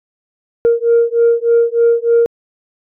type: beating tone pair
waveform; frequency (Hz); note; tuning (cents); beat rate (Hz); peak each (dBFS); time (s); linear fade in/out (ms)
sine; 465.4 / 468.7; A#4 / A#4; -3 / +9; 3.3; -11; 0.65-2.26; 0
effects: tanh soft clip ceiling -4 dBFS